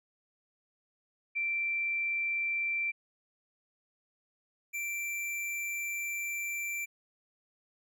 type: tone pair in turn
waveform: sine / square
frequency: 2348 / 2348 Hz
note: D7 / D7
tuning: -1 / -1 cents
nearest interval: unison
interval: 0 cents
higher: neither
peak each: -29 / -34 dBFS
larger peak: first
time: 1.35-2.92 / 4.73-6.86 s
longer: second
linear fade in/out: 20 ms
effects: none